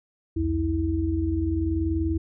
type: tone cluster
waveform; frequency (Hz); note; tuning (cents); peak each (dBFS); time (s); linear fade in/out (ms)
sine; 65 / 85.5 / 324.7; C2 / F2 / E4; -11 / -36 / -26; -30 / -26 / -25; 0.36-2.18; 10
effects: none